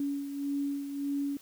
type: beating tone pair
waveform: sine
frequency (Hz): 281.8 / 283.5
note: C#4 / C#4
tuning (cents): +29 / +39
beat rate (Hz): 1.7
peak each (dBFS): -31 / -39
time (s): 0-1.37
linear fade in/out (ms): 2
effects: white hiss -56 dBFS RMS until 1.41 s